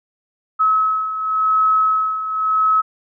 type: beating tone pair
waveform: sine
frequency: 1286 / 1286.91 Hz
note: E6 / E6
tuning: -43 / -42 cents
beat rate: 0.91 Hz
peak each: -21 / -15 dBFS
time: 0.59-2.82 s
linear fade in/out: 20 ms
effects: none